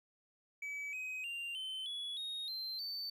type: tone with pitch steps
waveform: triangle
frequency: 2287 / 2523 / 2783 / 3070 / 3387 / 3737 / 4122 / 4548 Hz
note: D7 / D#7 / F7 / G7 / G#7 / A#7 / C8 / C#8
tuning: -47 / +23 / -7 / -37 / +33 / +4 / -27 / +44 cents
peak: -38 dBFS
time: 0.62-3.1 s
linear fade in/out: 5 ms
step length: 310 ms
effects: none